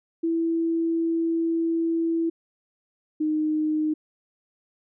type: tone pair in turn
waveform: sine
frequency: 330.5 / 308.4 Hz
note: E4 / D#4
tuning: +5 / -15 cents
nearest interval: minor second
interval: 120 cents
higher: first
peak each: -21 dBFS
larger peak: neither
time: 0.23-2.3 / 3.2-3.94 s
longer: first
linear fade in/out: 10 ms
effects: none